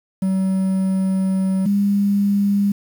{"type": "tone pair in turn", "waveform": ["triangle", "sine"], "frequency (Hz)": [190, 201.3], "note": ["F#3", "G3"], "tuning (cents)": [46, 46], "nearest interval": "minor second", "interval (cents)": 100, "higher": "second", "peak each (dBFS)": -14, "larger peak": "neither", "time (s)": [[0.22, 1.66], [1.66, 2.72]], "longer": "first", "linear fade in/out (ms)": 5, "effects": ["7-bit"]}